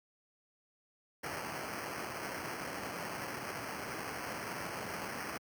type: noise with sample-and-hold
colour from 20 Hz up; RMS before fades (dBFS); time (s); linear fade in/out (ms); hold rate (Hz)
violet; -41; 1.23-5.38; 10; 3675
effects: high-pass 100 Hz 12 dB/octave